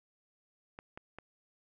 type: clicks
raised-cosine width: 0.5 ms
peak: -30 dBFS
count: 3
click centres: 0.789 / 0.975 / 1.186 s
effects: none